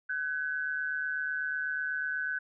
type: tone pair together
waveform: sine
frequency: 1513.1 / 1661.2 Hz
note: F#6 / G#6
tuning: +38 / 0 cents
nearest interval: major second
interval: 162 cents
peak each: -31 / -37 dBFS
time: 0.09-2.39 s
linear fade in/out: 10 ms
effects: none